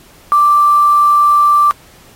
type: tone with quantisation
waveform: sine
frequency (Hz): 1174.7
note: D6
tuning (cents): 0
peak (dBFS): -6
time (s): 0.32-1.71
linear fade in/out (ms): 0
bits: 5
effects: pink hiss -44 dBFS RMS until 2.15 s + AAC 48 kbps